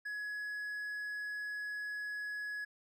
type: tone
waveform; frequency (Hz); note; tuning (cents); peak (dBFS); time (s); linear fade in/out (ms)
triangle; 1683; G#6; +23; -36; 0.05-2.65; 10
effects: none